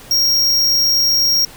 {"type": "tone", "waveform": "square", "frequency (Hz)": 5588, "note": "F8", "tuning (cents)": 0, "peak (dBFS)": -12, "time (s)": [0.11, 1.45], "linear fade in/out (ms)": 2, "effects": ["pink hiss -39 dBFS RMS until 1.56 s"]}